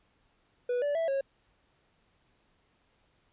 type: tone with pitch steps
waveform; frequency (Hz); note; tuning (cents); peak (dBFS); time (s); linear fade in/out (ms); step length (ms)
triangle; 490.6 / 579 / 658 / 546; B4 / D5 / E5 / C#5; -12 / -25 / -3 / -26; -25; 0.69-1.21; 5; 130
effects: pink hiss -70 dBFS RMS until 3.32 s + resampled to 8000 Hz